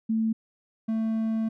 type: tone pair in turn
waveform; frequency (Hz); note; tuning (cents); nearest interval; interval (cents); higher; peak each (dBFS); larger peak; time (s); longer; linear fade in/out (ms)
sine / triangle; 222.4 / 222.4; A3 / A3; +19 / +19; unison; 0; neither; -22; neither; 0.09-0.33 / 0.88-1.49; second; 10
effects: none